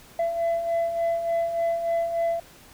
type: beating tone pair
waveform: sine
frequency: 670 / 673.4 Hz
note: E5 / E5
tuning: +28 / +37 cents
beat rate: 3.4 Hz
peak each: -28 / -21 dBFS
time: 0.19-2.4 s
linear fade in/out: 5 ms
effects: tanh soft clip ceiling -20 dBFS + pink hiss -50 dBFS RMS until 2.73 s